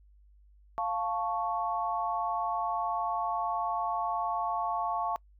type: chord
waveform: sine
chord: F augmented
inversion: none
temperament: equal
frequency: 698.5 / 880 / 1108.7 Hz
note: F5 / A5 / C#6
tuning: 0 / 0 / 0 cents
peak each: -33 dBFS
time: 0.78-5.16 s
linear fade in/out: 0 ms
effects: noise-tail reverb RT60 0.1 s tail -25 dB re dry + added 50 Hz sine -56 dBFS peak until 5.39 s